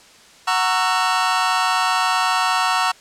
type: chord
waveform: sawtooth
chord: F# dominant seventh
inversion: none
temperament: just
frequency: 740 / 925 / 1110 / 1332 Hz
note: F#5 / A#5 / C#6 / E6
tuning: 0 / -14 / +2 / +18 cents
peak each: -18 dBFS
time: 0.47-2.92 s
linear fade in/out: 10 ms
effects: white hiss -47 dBFS RMS until 3 s + low-pass 7000 Hz 12 dB/octave